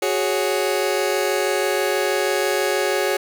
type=chord; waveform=sawtooth; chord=F# suspended second; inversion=none; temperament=just; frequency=370 / 416.2 / 555 Hz; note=F#4 / G#4 / C#5; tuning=0 / +4 / +2 cents; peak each=-19 dBFS; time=0.02-3.17 s; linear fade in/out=5 ms; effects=none